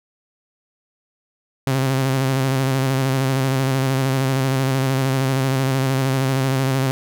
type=tone with vibrato; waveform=sawtooth; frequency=133.1 Hz; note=C3; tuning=30 cents sharp; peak=-13 dBFS; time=1.67-6.91 s; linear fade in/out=0 ms; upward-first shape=square; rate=13 Hz; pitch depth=34 cents each way; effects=none